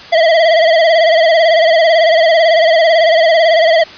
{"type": "tone with vibrato", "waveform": "square", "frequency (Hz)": 655, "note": "E5", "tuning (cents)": -11, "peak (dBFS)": -7, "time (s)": [0.12, 3.84], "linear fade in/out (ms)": 10, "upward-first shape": "sine", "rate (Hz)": 18, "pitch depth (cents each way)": 78, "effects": ["white hiss -32 dBFS RMS until 3.97 s", "resampled to 11025 Hz"]}